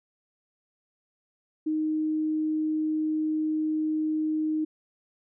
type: tone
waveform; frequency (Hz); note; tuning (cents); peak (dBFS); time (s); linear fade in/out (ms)
sine; 310.7; D#4; -2; -24; 1.66-4.65; 10
effects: none